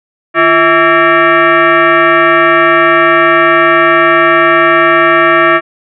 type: tone with frequency modulation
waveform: sine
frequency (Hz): 342.4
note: F4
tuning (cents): -34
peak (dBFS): -4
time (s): 0.34-5.61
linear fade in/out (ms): 50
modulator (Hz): 495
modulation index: 3.7
effects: none